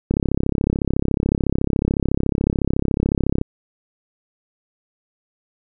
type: click train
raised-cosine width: 3 ms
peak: -5 dBFS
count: 113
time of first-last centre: 0.11-3.414 s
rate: 33.9 Hz
effects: none